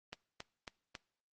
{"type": "click train", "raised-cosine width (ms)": 0.2, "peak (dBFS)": -25, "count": 4, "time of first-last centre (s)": [0.13, 0.952], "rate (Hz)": 3.65, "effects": ["noise-tail reverb RT60 0.6 s tail -23 dB re dry", "Opus 24 kbps"]}